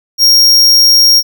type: tone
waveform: 45% pulse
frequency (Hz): 5580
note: F8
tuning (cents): -2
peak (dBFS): -4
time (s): 0.18-1.23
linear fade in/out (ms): 50
effects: none